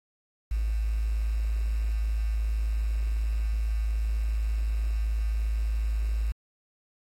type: tone with quantisation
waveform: sine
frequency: 54 Hz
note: A1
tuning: 32 cents flat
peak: -24 dBFS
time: 0.51-6.32 s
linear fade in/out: 5 ms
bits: 8
effects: AAC 48 kbps